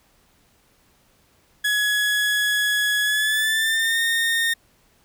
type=tone with pitch glide; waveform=30% pulse; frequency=1683 to 1835.3 Hz; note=G#6 to A#6; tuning=+23 to -27 cents; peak=-16 dBFS; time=1.64-4.54 s; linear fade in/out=10 ms; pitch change=+150 cents; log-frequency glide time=3.01-4 s; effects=pink hiss -60 dBFS RMS until 5.04 s